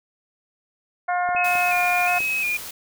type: harmonic tone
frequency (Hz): 356.6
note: F4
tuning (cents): +36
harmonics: 2 / 3 / 4 / 5 / 6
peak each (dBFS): -21 / -31 / -28 / -34 / -35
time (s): 1.08-2.19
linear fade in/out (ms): 10
type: clicks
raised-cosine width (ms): 1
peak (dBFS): -23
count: 4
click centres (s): 1.29 / 1.349 / 1.554 / 2.205
type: tone with vibrato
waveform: sine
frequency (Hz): 2489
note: D#7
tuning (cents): 0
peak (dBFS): -21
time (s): 1.36-2.57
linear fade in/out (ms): 5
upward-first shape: square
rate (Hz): 1.4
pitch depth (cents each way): 45
type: noise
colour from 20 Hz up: white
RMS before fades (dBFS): -35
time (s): 1.44-2.71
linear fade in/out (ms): 5
effects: none